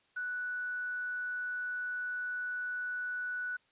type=tone with quantisation; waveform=sine; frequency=1480 Hz; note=F#6; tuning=in tune; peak=-34 dBFS; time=0.16-3.57 s; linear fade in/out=10 ms; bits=9; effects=white hiss -70 dBFS RMS until 3.71 s + resampled to 8000 Hz